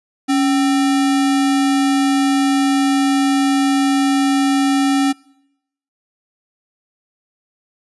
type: tone with sample-and-hold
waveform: sine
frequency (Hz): 277.2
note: C#4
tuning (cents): 0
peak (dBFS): -12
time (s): 0.28-5.13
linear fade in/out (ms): 20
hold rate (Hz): 1050
effects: noise-tail reverb RT60 0.8 s tail -24 dB re dry + resampled to 24000 Hz